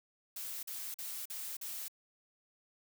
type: noise bursts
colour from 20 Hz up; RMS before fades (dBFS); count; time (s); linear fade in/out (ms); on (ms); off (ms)
blue; -42; 5; 0.36-1.882; 5; 270; 43
effects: none